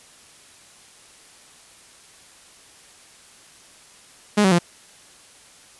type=tone with pitch steps; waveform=sawtooth; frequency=208.2 / 189.82 / 173.06 Hz; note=G#3 / F#3 / F3; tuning=+5 / +45 / -15 cents; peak=-10 dBFS; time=4.37-4.589 s; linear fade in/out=10 ms; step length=73 ms; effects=white hiss -49 dBFS RMS until 5.79 s + resampled to 24000 Hz